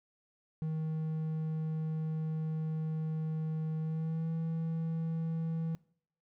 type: tone with pitch glide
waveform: triangle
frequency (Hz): 157.9 to 163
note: D#3 to E3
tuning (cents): +26 to -19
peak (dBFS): -30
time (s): 0.62-5.75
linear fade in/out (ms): 0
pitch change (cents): +55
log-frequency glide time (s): 3.8-4.3
effects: noise-tail reverb RT60 0.6 s tail -23 dB re dry